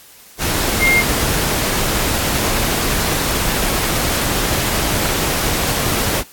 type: tone in noise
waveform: sine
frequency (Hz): 2120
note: C7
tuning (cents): +22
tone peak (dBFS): -11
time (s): 0.79-1.04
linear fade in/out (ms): 50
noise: pink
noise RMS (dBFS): -18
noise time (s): 0.38-6.24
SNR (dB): +4
effects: white hiss -43 dBFS RMS until 6.32 s + AAC 64 kbps